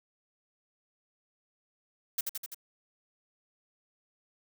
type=noise with echo; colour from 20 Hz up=blue; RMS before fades=-30 dBFS; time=2.18-2.21 s; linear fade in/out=5 ms; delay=84 ms; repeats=4; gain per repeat=-3 dB; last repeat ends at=2.546 s; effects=none